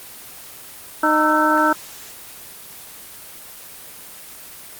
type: harmonic tone with a mistuned harmonic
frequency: 306.8 Hz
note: D#4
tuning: 24 cents flat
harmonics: 1 / 2 / 3 / 4 / 5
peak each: -20 / -22 / -19 / -18 / -21 dBFS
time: 1.03-1.73 s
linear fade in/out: 5 ms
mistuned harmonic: 4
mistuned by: +130 cents
effects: white hiss -38 dBFS RMS until 4.79 s + Opus 24 kbps